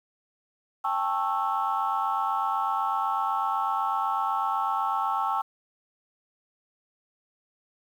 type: chord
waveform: sine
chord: A dominant seventh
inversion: third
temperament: just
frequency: 792 / 880 / 1100 / 1320 Hz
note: G5 / A5 / C#6 / E6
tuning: +18 / 0 / -14 / +2 cents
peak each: -29 dBFS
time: 0.84-5.42 s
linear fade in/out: 10 ms
effects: tanh soft clip ceiling -16 dBFS + 9-bit